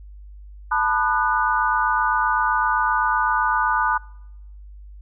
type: chord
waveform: sine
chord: B dominant seventh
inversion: third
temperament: equal with one note detuned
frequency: 880 / 987.8 / 1215.4 / 1480 Hz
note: A5 / B5 / D#6 / F#6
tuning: 0 / 0 / -41 / 0 cents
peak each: -23 dBFS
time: 0.71-3.98 s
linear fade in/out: 10 ms
effects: noise-tail reverb RT60 0.9 s tail -26 dB re dry + added 50 Hz sine -38 dBFS peak until 5.01 s